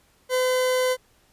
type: tone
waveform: 40% pulse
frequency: 509 Hz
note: C5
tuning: 48 cents flat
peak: -19 dBFS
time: 0.29-0.97 s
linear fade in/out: 50 ms
effects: pink hiss -61 dBFS RMS until 1.32 s + resampled to 32000 Hz